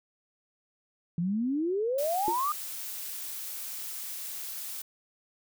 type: exponential sweep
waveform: sine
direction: up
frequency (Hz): 164.1 to 1247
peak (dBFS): -26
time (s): 1.18-2.52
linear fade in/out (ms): 2
type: noise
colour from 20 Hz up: blue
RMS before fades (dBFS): -38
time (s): 1.98-4.82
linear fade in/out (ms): 5
type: tone with exponential decay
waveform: sine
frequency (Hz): 349.2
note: F4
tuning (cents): 0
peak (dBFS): -24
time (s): 2.28-2.4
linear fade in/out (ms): 0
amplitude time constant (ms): 24
effects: none